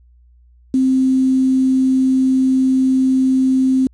sine tone with quantisation, 261.6 Hz, C4, in tune, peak -11 dBFS, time 0.74-3.87 s, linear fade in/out 2 ms, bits 6, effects added 60 Hz sine -46 dBFS peak until 3.93 s + resampled to 22050 Hz

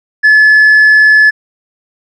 triangle tone with tanh clipping, 1721 Hz, A6, 39 cents flat, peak -3 dBFS, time 0.23-1.31 s, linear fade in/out 20 ms, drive 6 dB, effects none

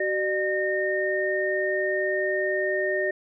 sine tone cluster, 378.7 / 603 / 1835 Hz, F#4 / D5 / A#6, +40 / +46 / -28 cents, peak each -27 dBFS, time 0-3.11 s, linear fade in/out 5 ms, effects none

